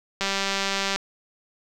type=click train; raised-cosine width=0.2 ms; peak=-8 dBFS; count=148; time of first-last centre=0.21-0.96 s; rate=196 Hz; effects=none